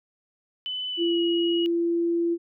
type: tone with pitch glide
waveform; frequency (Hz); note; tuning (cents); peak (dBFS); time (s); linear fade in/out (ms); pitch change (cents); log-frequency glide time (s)
sine; 3008 to 2904; F#7 to F#7; +28 to -33; -28; 0.66-1.66; 0; -61; 0.87-1.2
type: tone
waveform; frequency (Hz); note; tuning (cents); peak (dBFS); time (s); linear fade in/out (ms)
sine; 339.7; F4; -48; -21; 0.97-2.38; 50
effects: none